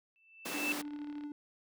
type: tone with exponential growth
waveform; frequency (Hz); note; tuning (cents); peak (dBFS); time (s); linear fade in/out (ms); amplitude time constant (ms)
sine; 2653; E7; +10; -29; 0.16-0.72; 0; 120
type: high-pass noise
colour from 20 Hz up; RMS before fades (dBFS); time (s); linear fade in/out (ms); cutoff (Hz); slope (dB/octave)
pink; -40; 0.45-0.82; 10; 230; 24
type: tone with tremolo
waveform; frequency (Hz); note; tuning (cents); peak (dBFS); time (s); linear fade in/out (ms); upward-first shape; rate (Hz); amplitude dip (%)
triangle; 293.7; D4; 0; -36; 0.54-1.32; 2; sine; 13; 35
type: click train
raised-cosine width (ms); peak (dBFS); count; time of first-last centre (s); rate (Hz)
0.3; -39; 18; 0.77-1.237; 36.4
effects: none